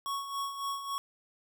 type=tone with tremolo; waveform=square; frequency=1109 Hz; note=C#6; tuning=in tune; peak=-32 dBFS; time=0.06-0.98 s; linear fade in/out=0 ms; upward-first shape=sine; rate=3.6 Hz; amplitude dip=60%; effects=none